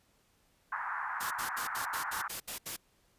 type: band-pass noise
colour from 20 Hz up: white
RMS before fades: -37 dBFS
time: 0.72-2.28 s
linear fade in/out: 5 ms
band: 850 to 1700 Hz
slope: 48 dB/octave
type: noise bursts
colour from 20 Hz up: white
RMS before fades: -39 dBFS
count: 9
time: 1.2-2.766 s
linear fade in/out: 10 ms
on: 110 ms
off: 72 ms
effects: pink hiss -70 dBFS RMS until 3.18 s + resampled to 32000 Hz